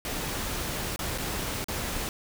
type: noise with dropouts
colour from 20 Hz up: pink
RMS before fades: -32 dBFS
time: 0.05-2.09 s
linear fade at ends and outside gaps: 1 ms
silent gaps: 0.961-0.991 / 1.178-1.182 / 1.643-1.684 s
effects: none